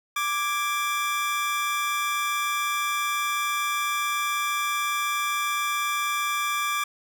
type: tone pair together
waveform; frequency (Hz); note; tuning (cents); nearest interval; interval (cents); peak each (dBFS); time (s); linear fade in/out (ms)
25% pulse; 1174.7 / 1654.1; D6 / G#6; 0 / -7; tritone; 593; -21 / -30; 0.16-6.84; 5
effects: none